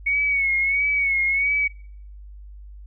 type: tone with vibrato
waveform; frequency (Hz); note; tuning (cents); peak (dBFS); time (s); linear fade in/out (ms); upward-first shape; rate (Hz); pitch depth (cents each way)
sine; 2217; C#7; 0; -18; 0.06-1.68; 10; sine; 1.5; 57
effects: noise-tail reverb RT60 0.6 s tail -26 dB re dry + added 50 Hz sine -38 dBFS peak until 2.86 s